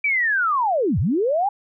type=linear two-way sweep; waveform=sine; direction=down then up; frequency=2349 to 73.8 to 835 Hz; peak=-17 dBFS; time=0.04-1.49 s; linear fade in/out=5 ms; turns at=0.99 s; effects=none